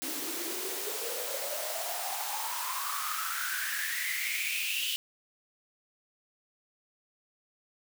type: noise with high-pass filter sweep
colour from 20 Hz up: white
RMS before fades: -34 dBFS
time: 0.02-4.96 s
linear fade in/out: 0 ms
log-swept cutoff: 280 to 3000 Hz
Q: 9
effects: none